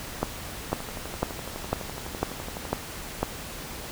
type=two click trains; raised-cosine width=1 ms; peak=-21 / -9 dBFS; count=24 / 7; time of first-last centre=0.72-2.653 / 0.23-3.23 s; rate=11.9 / 2 Hz; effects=pink hiss -38 dBFS RMS until 3.91 s